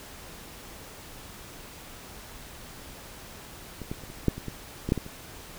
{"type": "clicks", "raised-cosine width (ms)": 3, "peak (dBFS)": [-24, -19, -30, -28, -8, -24, -20, -16, -8, -17, -27], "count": 11, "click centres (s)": [3.817, 3.915, 4.037, 4.101, 4.283, 4.38, 4.483, 4.89, 4.921, 4.977, 5.064], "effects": ["pink hiss -45 dBFS RMS until 5.58 s"]}